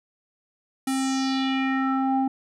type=tone with low-pass filter sweep; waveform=square; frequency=266 Hz; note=C4; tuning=29 cents sharp; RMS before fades=-24 dBFS; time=0.87-2.28 s; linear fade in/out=5 ms; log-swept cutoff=11000 to 640 Hz; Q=3.1; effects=none